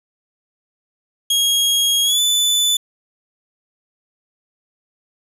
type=tone with pitch glide; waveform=sawtooth; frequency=3280 to 3495 Hz; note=G#7 to A7; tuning=-22 to -12 cents; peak=-11 dBFS; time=1.3-2.77 s; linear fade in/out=5 ms; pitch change=+110 cents; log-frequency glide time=2.04-2.2 s; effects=resampled to 32000 Hz + 7-bit